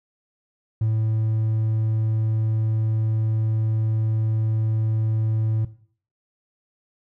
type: tone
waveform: triangle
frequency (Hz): 110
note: A2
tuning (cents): 0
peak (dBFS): -16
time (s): 0.81-5.65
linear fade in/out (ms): 5
effects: noise-tail reverb RT60 0.5 s tail -17 dB re dry + tanh soft clip ceiling -12 dBFS